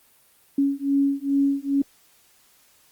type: beating tone pair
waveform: sine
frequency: 277.2 / 279.6 Hz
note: C#4 / C#4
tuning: 0 / +15 cents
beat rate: 2.4 Hz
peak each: -22 dBFS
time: 0.58-1.82 s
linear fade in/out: 5 ms
effects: white hiss -58 dBFS RMS until 2.91 s + Opus 32 kbps